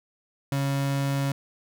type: tone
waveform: 35% pulse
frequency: 138.59 Hz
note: C#3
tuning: in tune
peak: -22 dBFS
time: 0.52-1.32 s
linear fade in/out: 2 ms
effects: none